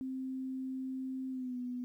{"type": "tone with pitch glide", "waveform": "sine", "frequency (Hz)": [261.6, 247.8], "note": ["C4", "B3"], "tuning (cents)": [0, 6], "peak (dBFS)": -36, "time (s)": [0.01, 1.84], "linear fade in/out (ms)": 0, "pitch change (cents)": -94, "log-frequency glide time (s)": [1.3, 1.57], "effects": ["12-bit"]}